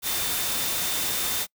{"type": "tone in noise", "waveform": "sine", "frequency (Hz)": 3597, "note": "A7", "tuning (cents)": 37, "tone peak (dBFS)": -35, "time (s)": [0.02, 1.47], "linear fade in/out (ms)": 50, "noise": "white", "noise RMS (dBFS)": -27, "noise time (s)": [0.02, 1.47], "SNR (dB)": -11, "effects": ["noise-tail reverb RT60 0.1 s tail -26 dB re dry"]}